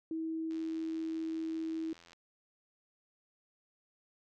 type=tone; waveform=sine; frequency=322.5 Hz; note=E4; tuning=38 cents flat; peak=-34 dBFS; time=0.11-1.93 s; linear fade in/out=2 ms
type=click train; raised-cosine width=0.2 ms; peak=-39 dBFS; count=139; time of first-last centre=0.51-2.132 s; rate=85.1 Hz
effects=none